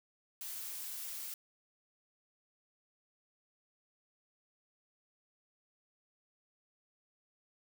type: noise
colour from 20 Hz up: blue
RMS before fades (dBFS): -43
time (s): 0.41-1.34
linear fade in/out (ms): 2
effects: none